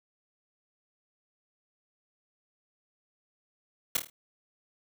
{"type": "noise with echo", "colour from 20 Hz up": "white", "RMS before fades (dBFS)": -25, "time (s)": [3.95, 3.97], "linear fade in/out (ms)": 5, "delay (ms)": 26, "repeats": 5, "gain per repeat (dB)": -6, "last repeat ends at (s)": 4.1, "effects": []}